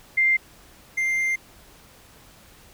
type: tone pair in turn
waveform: sine / triangle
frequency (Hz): 2097 / 2097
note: C7 / C7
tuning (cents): +3 / +3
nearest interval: unison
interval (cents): 0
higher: neither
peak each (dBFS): -16 / -19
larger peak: first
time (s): 0.17-0.37 / 0.97-1.36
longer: second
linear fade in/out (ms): 10
effects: pink hiss -51 dBFS RMS until 2.73 s